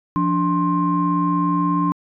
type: tone cluster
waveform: sine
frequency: 174.3 / 291 / 1056 Hz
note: F3 / D4 / C6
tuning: -3 / -16 / +16 cents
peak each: -20 dBFS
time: 0.16-1.92 s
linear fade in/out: 0 ms
effects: tanh soft clip ceiling -8 dBFS